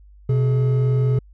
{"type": "tone pair together", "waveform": "triangle", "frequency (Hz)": [126.69, 424.4], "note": ["B2", "G#4"], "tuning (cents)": [45, 38], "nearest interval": "octave + major sixth", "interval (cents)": 2093, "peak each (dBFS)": [-13, -24], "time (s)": [0.29, 1.19], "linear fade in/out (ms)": 5, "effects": ["tanh soft clip ceiling -7 dBFS", "added 50 Hz sine -44 dBFS peak until 1.33 s"]}